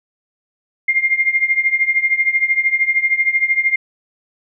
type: tone with tremolo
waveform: sine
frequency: 2115 Hz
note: C7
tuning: 18 cents sharp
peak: -9 dBFS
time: 0.88-3.76 s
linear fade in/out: 5 ms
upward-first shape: triangle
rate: 13 Hz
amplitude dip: 90%
effects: none